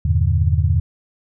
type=chord; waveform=sine; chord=E half-diminished seventh; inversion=none; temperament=equal with one note detuned; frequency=81.51 / 98 / 116.54 / 146.83 Hz; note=E2 / G2 / Bb2 / D3; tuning=-19 / 0 / 0 / 0 cents; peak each=-16 / -19 / -22 / -22 dBFS; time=0.05-0.8 s; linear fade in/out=5 ms; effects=none